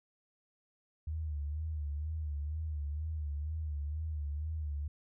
sine tone with vibrato, 75.8 Hz, D#2, 45 cents flat, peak -34 dBFS, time 1.07-4.88 s, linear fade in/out 5 ms, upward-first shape sine, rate 2.1 Hz, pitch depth 85 cents each way, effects none

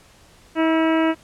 harmonic tone with a mistuned harmonic, 321.7 Hz, E4, 42 cents flat, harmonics 1 / 2 / 3 / 4 / 5 / 6 / 7 / 8 / 9, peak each -17 / -23 / -27 / -29 / -31 / -33 / -34 / -35 / -36 dBFS, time 0.55-1.15 s, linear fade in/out 50 ms, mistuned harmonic 4, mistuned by +39 cents, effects pink hiss -51 dBFS RMS until 1.23 s + low-pass 10000 Hz 12 dB/octave

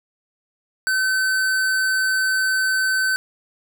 sine tone with hard clipping, 1529 Hz, G6, 44 cents flat, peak -19 dBFS, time 0.87-3.16 s, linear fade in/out 0 ms, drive 17 dB, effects none

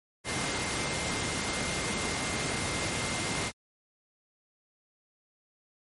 sine tone in noise, 2100 Hz, C7, 6 cents sharp, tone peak -39 dBFS, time 0.24-3.52 s, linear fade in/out 50 ms, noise pink, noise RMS -31 dBFS, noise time 0.24-3.52 s, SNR -11 dB, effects high-pass 80 Hz 12 dB/octave + MP3 48 kbps

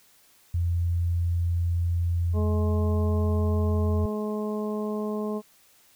sine tone, 86 Hz, F2, 26 cents flat, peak -22 dBFS, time 0.54-4.06 s, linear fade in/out 5 ms
harmonic tone, 211.8 Hz, G#3, 34 cents sharp, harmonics 1 / 2 / 3 / 4 / 5, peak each -29 / -31 / -37 / -44 / -40 dBFS, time 2.33-5.42 s, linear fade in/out 50 ms
effects white hiss -59 dBFS RMS until 5.95 s

